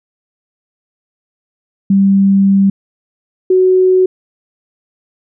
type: tone pair in turn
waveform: sine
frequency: 196 / 371.5 Hz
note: G3 / F#4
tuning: 0 / +7 cents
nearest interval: major seventh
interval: 1107 cents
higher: second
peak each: -6 dBFS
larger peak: neither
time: 1.9-2.7 / 3.5-4.06 s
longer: first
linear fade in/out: 5 ms
effects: none